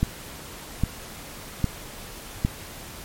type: click train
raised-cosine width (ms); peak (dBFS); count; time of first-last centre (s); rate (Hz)
5; -8; 4; 0.03-2.449; 1.24
effects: pink hiss -40 dBFS RMS until 3.04 s + MP3 64 kbps